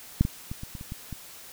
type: clicks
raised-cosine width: 5 ms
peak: -7 / -14 / -21 / -24 / -25 / -27 / -22 / -23 dBFS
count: 8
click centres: 0.21 / 0.251 / 0.515 / 0.634 / 0.752 / 0.811 / 0.921 / 1.127 s
effects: white hiss -46 dBFS RMS until 1.52 s